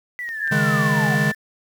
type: linear sweep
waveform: sine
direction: down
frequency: 1994 to 707 Hz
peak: -26 dBFS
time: 0.19-1.15 s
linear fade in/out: 0 ms
type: click train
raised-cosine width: 0.2 ms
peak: -23 dBFS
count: 4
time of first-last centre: 0.29-0.848 s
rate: 5.38 Hz
type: tone with pitch glide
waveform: sine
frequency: 1774 to 1763.8 Hz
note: A6 to A6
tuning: +14 to +4 cents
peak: -21 dBFS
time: 0.39-1.35 s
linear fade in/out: 50 ms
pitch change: -10 cents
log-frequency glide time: 0.49-1.1 s
type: chord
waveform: square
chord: C# suspended second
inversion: none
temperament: equal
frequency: 138.59 / 155.56 / 207.7 Hz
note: C#3 / D#3 / G#3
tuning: 0 / 0 / 0 cents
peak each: -24 / -23 / -23 dBFS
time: 0.51-1.32 s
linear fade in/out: 10 ms
effects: 8-bit